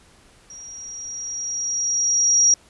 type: tone with level ramp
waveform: sine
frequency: 5690 Hz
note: F8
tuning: 31 cents sharp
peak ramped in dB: -37 to -11 dBFS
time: 0.5-2.54 s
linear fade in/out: 2 ms
effects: pink hiss -53 dBFS RMS until 2.69 s + resampled to 24000 Hz